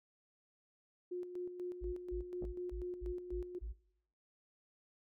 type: tone with tremolo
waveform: sine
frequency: 358.1 Hz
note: F4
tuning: 43 cents sharp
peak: -38 dBFS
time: 1.11-3.59 s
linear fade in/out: 10 ms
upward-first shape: square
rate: 4.1 Hz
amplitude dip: 50%
type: tone bursts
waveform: sine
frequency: 55 Hz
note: A1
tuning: in tune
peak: -40 dBFS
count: 7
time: 1.81-3.73 s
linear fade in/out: 20 ms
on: 120 ms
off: 180 ms
type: clicks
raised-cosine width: 2 ms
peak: -33 dBFS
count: 2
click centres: 2.424 / 2.441 s
effects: noise-tail reverb RT60 0.7 s tail -19 dB re dry